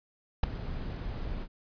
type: noise with ADSR envelope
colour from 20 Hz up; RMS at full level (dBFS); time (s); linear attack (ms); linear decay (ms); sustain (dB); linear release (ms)
brown; -18; 0.43-1.48; 7; 5; -18; 61
effects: resampled to 11025 Hz